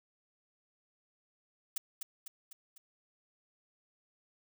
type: noise with echo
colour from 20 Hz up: blue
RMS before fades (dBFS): -34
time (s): 1.76-1.78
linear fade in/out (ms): 5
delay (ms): 250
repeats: 4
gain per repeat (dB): -5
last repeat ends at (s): 2.78
effects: none

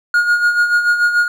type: tone with tremolo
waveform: triangle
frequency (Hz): 1433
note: F6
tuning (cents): +44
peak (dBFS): -7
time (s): 0.14-1.28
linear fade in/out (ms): 2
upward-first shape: sine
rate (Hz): 6.9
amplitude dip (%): 60
effects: none

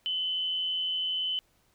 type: tone with amplitude modulation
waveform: sine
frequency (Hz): 3027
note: F#7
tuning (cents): +39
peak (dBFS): -26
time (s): 0.06-1.39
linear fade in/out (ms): 0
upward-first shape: sine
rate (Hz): 172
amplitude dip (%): 35
effects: pink hiss -68 dBFS RMS until 1.74 s

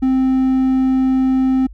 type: tone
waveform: triangle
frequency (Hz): 261.6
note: C4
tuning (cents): 0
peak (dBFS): -10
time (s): 0.02-1.67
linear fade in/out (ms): 10
effects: added 50 Hz sine -34 dBFS peak until 1.73 s

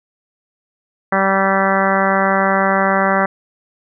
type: harmonic tone with a mistuned harmonic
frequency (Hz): 193.6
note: G3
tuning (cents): -21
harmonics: 1 / 2 / 3 / 4 / 5 / 6 / 7 / 8 / 9 / 10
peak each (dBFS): -20 / -24 / -19 / -20 / -23 / -21 / -22 / -23 / -24 / -24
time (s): 1.12-3.26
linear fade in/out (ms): 5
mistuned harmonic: 10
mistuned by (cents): +30
effects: none

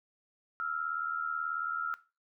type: tone pair together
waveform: sine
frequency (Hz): 1318.5 / 1396.9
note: E6 / F6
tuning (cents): 0 / 0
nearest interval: minor second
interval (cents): 100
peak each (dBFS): -35 / -35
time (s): 0.6-1.94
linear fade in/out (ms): 0
effects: noise-tail reverb RT60 0.3 s tail -17 dB re dry

